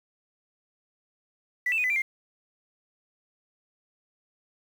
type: tone with pitch steps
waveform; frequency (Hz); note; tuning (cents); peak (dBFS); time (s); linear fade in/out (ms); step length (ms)
sine; 1972 / 2655 / 2485 / 2007 / 2359 / 2115; B6 / E7 / D#7 / B6 / D7 / C7; -3 / +12 / -3 / +27 / +7 / +18; -22; 1.66-2.02; 5; 60
effects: tanh soft clip ceiling -19 dBFS + 8-bit